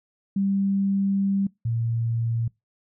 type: tone pair in turn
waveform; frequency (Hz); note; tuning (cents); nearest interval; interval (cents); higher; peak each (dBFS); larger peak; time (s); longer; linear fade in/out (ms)
sine; 196.6 / 115.49; G3 / A#2; +5 / -16; major sixth; 921; first; -20 / -22; first; 0.36-1.47 / 1.65-2.48; first; 5
effects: noise-tail reverb RT60 0.2 s tail -24 dB re dry